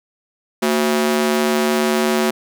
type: ring-modulated tone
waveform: sawtooth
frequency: 298.4 Hz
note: D4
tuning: 28 cents sharp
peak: -8 dBFS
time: 0.62-2.31 s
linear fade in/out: 10 ms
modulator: 72.6 Hz
effects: none